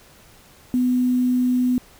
sine tone with quantisation, 250 Hz, B3, 21 cents sharp, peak -16 dBFS, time 0.74-1.78 s, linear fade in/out 0 ms, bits 7, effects pink hiss -50 dBFS RMS until 1.99 s

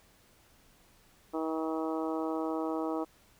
harmonic tone, 159.7 Hz, D#3, 45 cents sharp, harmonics 2 / 3 / 4 / 5 / 6 / 7 / 8, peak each -33 / -37 / -39 / -41 / -43 / -44 / -45 dBFS, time 1.33-3.05 s, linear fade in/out 20 ms, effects pink hiss -63 dBFS RMS until 3.39 s

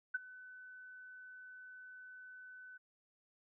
sine tone with ADSR envelope, 1506 Hz, F#6, 30 cents sharp, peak -31 dBFS, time 0.14-2.78 s, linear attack 10 ms, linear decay 23 ms, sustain -20 dB, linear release 14 ms, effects none

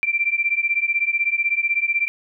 sine beating tone pair, 2347 / 2363 Hz, D7 / D7, -2 / +10 cents, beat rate 16 Hz, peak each -21 dBFS, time 0.03-2.08 s, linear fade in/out 0 ms, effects none

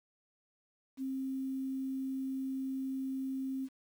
sine tone, 265.4 Hz, C4, 25 cents sharp, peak -34 dBFS, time 0.97-3.69 s, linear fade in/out 50 ms, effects 10-bit

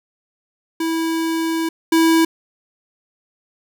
square tone pair in turn, 326.7 / 326.7 Hz, E4 / E4, -15 / -15 cents, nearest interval unison, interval 0 cents, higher neither, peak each -19 / -12 dBFS, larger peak second, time 0.8-1.69 / 1.92-2.25 s, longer first, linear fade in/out 5 ms, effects none

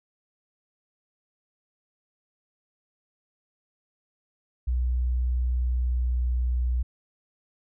sine tone with pitch glide, 61.8 to 61.44 Hz, B1 to B1, +2 to -8 cents, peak -22 dBFS, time 4.67-6.83 s, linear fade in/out 10 ms, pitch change -10 cents, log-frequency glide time 5.57-6.17 s, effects none

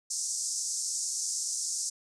pink band-pass noise, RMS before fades -33 dBFS, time 0.1-1.9 s, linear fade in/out 10 ms, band 5400 to 8900 Hz, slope 48 dB/octave, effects none

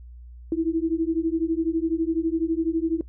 sine beating tone pair, 321 / 333 Hz, E4 / E4, -46 / +18 cents, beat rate 12 Hz, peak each -24 dBFS, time 0.52-3.01 s, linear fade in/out 2 ms, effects noise-tail reverb RT60 0.1 s tail -20 dB re dry + added 60 Hz sine -40 dBFS peak until 3.08 s

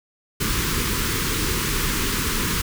pink band-stop noise, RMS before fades -23 dBFS, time 0.4-2.62 s, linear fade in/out 10 ms, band 460 to 990 Hz, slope 48 dB/octave, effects none

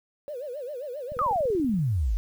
sine tone with vibrato, 540 Hz, C#5, 45 cents flat, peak -32 dBFS, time 0.28-1.33 s, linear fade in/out 0 ms, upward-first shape sine, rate 7.5 Hz, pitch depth 210 cents each way
click train, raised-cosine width 5 ms, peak -29 dBFS, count 15, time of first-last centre 1.12-1.79 s, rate 20.9 Hz
sine exponential sweep, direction down, 1300 to 45.32 Hz, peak -22 dBFS, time 1.19-2.17 s, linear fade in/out 0 ms
effects 9-bit

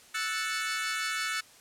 sawtooth chord, F# minor seventh, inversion third, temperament equal, 1318.5 / 1480 / 1760 / 2217 Hz, E6 / F#6 / A6 / C#7, 0 / 0 / 0 / 0 cents, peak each -32 dBFS, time 0.14-1.41 s, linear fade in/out 10 ms, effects white hiss -55 dBFS RMS until 1.6 s + low-pass 10000 Hz 12 dB/octave

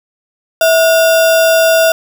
sine tone with sample-and-hold, 653 Hz, E5, 17 cents flat, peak -6 dBFS, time 0.61-1.92 s, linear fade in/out 2 ms, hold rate 2100 Hz, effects none

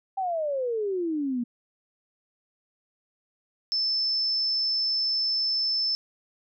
sine exponential sweep, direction down, 790 to 233.1 Hz, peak -25 dBFS, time 0.17-1.44 s, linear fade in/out 10 ms
sine tone, 5274 Hz, E8, in tune, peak -23 dBFS, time 3.72-5.95 s, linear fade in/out 0 ms
effects none

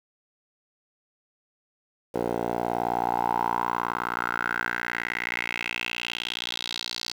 10% pulse tone with band-pass filter sweep, 59.1 Hz, A#1, 24 cents sharp, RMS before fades -29 dBFS, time 2.14-7.13 s, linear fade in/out 10 ms, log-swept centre 530 to 4600 Hz, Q 4.7, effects 8-bit

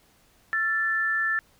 sine tone pair together, 1351.4 / 1760 Hz, E6 / A6, +43 / 0 cents, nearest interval perfect fourth, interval 457 cents, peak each -30 / -23 dBFS, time 0.53-1.39 s, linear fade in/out 0 ms, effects pink hiss -61 dBFS RMS until 1.59 s

